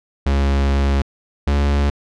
45% pulse tone pair in turn, 69.4 / 71.1 Hz, C#2 / C#2, +3 / +45 cents, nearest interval unison, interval 42 cents, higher second, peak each -14 dBFS, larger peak neither, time 0.26-1.02 / 1.47-1.9 s, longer first, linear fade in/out 5 ms, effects low-pass 5000 Hz 12 dB/octave

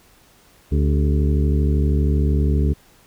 harmonic tone with a mistuned harmonic, 72.7 Hz, D2, 17 cents flat, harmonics 1 / 2 / 3 / 4 / 5 / 6, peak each -16 / -22 / -26 / -28 / -30 / -32 dBFS, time 0.71-2.74 s, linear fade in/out 20 ms, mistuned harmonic 5, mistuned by +91 cents, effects pink hiss -53 dBFS RMS until 3.06 s

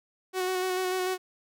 sawtooth tone with vibrato, 370 Hz, F#4, in tune, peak -23 dBFS, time 0.33-1.18 s, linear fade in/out 50 ms, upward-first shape square, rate 6.8 Hz, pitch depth 17 cents each way, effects none

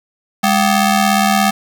sawtooth ring-modulated tone, 486.9 Hz, B4, 25 cents flat, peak -4 dBFS, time 0.43-1.51 s, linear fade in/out 10 ms, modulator 282 Hz, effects none

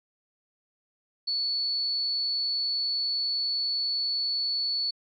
sine tone, 4435 Hz, C#8, in tune, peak -25 dBFS, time 1.27-4.91 s, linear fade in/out 10 ms, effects MP3 48 kbps

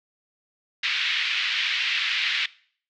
pink band-pass noise, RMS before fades -25 dBFS, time 0.83-2.46 s, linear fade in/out 5 ms, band 2000 to 3800 Hz, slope 24 dB/octave, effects noise-tail reverb RT60 0.5 s tail -20 dB re dry + low-pass 6000 Hz 12 dB/octave

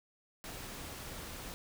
pink noise, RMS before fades -45 dBFS, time 0.44-1.54 s, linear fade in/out 0 ms, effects none

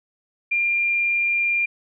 sine tone, 2394 Hz, D7, 33 cents sharp, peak -18 dBFS, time 0.51-1.66 s, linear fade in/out 10 ms, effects none

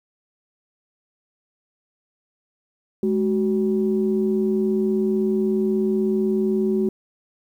sine tone pair together, 211.1 / 375.8 Hz, G#3 / F#4, +29 / +27 cents, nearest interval minor seventh, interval 998 cents, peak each -20 dBFS, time 3.03-6.89 s, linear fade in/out 2 ms, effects tanh soft clip ceiling -10 dBFS + 9-bit

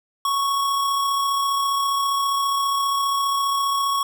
square tone with amplitude modulation, 1108.7 Hz, C#6, in tune, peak -19 dBFS, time 0.25-4.03 s, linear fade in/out 2 ms, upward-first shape sine, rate 34.9 Hz, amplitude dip 25%, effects none

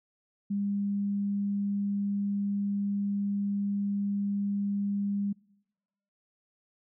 sine tone, 201.3 Hz, G3, 46 cents sharp, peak -27 dBFS, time 0.5-5.33 s, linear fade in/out 10 ms, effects noise-tail reverb RT60 1.0 s tail -26 dB re dry

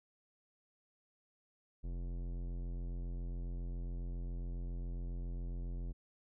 sine tone with tanh clipping, 43.65 Hz, F1, in tune, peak -40 dBFS, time 1.83-5.93 s, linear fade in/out 20 ms, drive 17 dB, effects none

